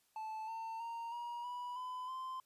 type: tone with pitch steps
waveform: triangle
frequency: 875 / 900.1 / 926 / 952.5 / 979.9 / 1008 / 1037 Hz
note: A5 / A5 / A#5 / A#5 / B5 / B5 / C6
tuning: -10 / +39 / -12 / +37 / -14 / +35 / -16 cents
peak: -39 dBFS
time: 0.16-2.4 s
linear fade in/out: 2 ms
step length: 320 ms
effects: white hiss -75 dBFS RMS until 2.45 s + resampled to 32000 Hz